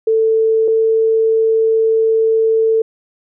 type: tone pair in turn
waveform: sine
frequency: 444.3 / 445.8 Hz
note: A4 / A4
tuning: +17 / +23 cents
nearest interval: unison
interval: 6 cents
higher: second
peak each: -10 dBFS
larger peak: neither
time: 0.07-0.68 / 0.68-2.82 s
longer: second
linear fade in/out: 5 ms
effects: none